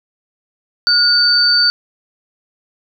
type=tone pair together; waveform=sine; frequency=1437 / 4569 Hz; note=F6 / D8; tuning=+49 / -48 cents; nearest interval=octave + minor sixth; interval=2003 cents; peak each=-16 / -10 dBFS; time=0.87-1.7 s; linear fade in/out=0 ms; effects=none